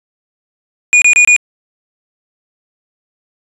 square tone bursts, 2450 Hz, D#7, 27 cents flat, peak -5 dBFS, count 4, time 0.93-1.363 s, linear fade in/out 0 ms, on 88 ms, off 27 ms, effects resampled to 22050 Hz

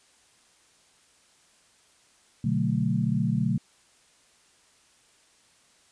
sine chord, B minor seventh, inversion none, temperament equal, 123.47 / 146.83 / 185 / 220 Hz, B2 / D3 / F#3 / A3, 0 / 0 / 0 / 0 cents, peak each -28 dBFS, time 2.44-3.58 s, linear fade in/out 5 ms, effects white hiss -61 dBFS RMS until 5.91 s + resampled to 22050 Hz

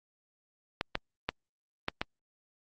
clicks, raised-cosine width 0.3 ms, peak -13 dBFS, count 5, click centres 0.811 / 0.954 / 1.29 / 1.884 / 2.015 s, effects Opus 48 kbps

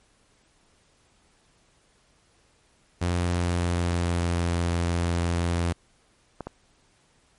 sawtooth tone with pitch glide, 87.8 to 85.89 Hz, F2 to F2, +10 to -28 cents, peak -19 dBFS, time 3.01-5.73 s, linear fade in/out 10 ms, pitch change -38 cents, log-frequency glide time 3.22-4.53 s
clicks, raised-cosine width 1 ms, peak -19 dBFS, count 2, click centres 6.407 / 6.47 s
effects pink hiss -63 dBFS RMS until 7.38 s + MP3 48 kbps

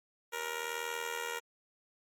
10% pulse tone with amplitude modulation, 470.9 Hz, A#4, 18 cents sharp, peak -24 dBFS, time 0.32-1.4 s, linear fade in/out 20 ms, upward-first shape sine, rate 81 Hz, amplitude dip 75%, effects MP3 64 kbps

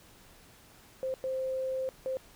sine tone bursts at uneven times, 523.3 Hz, C5, in tune, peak -30 dBFS, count 3, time 1.03-1.14 / 1.24-1.89 / 2.06-2.17 s, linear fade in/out 0 ms, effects pink hiss -57 dBFS RMS until 2.35 s

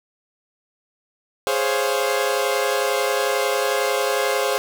sawtooth chord, Db major seventh, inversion second, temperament equal, 415.3 / 523.3 / 554.4 / 698.5 Hz, Ab4 / C5 / Db5 / F5, 0 / 0 / 0 / 0 cents, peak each -20 / -19 / -22 / -24 dBFS, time 1.47-4.58 s, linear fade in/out 0 ms, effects none

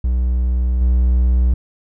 triangle tone with level steps, 61.74 Hz, B1, in tune, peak -12 / -9 dBFS, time 0.04-1.54 s, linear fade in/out 5 ms, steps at 0.81 s, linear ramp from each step 5 ms, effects none

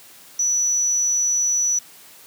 sine tone, 5920 Hz, F#8, in tune, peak -17 dBFS, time 0.39-1.79 s, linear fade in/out 5 ms, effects white hiss -46 dBFS RMS until 2.26 s + high-pass 100 Hz 12 dB/octave

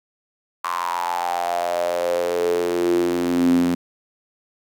sawtooth tone with high-pass filter sweep, 87.31 Hz, F2, in tune, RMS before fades -21 dBFS, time 0.64-3.75 s, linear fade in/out 5 ms, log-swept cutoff 1100 to 230 Hz, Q 8.7, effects none

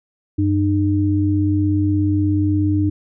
sine tone pair together, 95.6 / 303.5 Hz, G2 / D#4, -43 / -43 cents, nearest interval octave + minor sixth, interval 2000 cents, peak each -17 dBFS, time 0.38-2.9 s, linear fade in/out 10 ms, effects none

